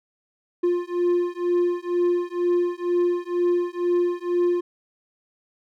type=beating tone pair; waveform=triangle; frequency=350.6 / 352.7 Hz; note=F4 / F4; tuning=+7 / +17 cents; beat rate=2.1 Hz; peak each=-21 / -21 dBFS; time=0.63-4.61 s; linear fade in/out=10 ms; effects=none